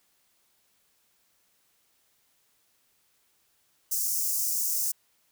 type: high-pass noise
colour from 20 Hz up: white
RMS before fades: -28 dBFS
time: 3.91-4.92 s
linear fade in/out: 10 ms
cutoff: 5400 Hz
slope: 48 dB/octave
effects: white hiss -69 dBFS RMS until 5.31 s